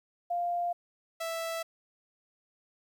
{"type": "tone pair in turn", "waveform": ["sine", "sawtooth"], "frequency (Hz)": [698.5, 659.3], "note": ["F5", "E5"], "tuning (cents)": [0, 0], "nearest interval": "minor second", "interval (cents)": 100, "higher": "first", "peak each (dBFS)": [-28, -29], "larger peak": "first", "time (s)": [[0.3, 0.73], [1.2, 1.63]], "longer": "neither", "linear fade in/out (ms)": 10, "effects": ["11-bit"]}